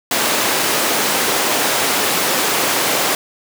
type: high-pass noise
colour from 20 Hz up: pink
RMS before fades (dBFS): -17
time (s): 0.11-3.15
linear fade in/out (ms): 2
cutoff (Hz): 340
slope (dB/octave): 12
effects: none